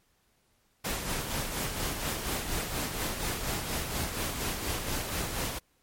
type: noise with tremolo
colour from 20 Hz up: pink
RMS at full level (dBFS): -31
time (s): 0.84-5.59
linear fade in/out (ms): 10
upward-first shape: sine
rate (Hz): 4.2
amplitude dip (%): 45
effects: pink hiss -70 dBFS RMS until 5.82 s + MP3 64 kbps